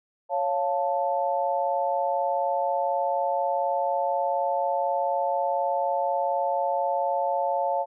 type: chord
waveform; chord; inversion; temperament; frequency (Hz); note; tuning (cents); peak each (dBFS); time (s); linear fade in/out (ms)
sine; Db augmented; none; equal; 554.4 / 698.5 / 880; Db5 / F5 / A5; 0 / 0 / 0; -27; 0.29-7.86; 50
effects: none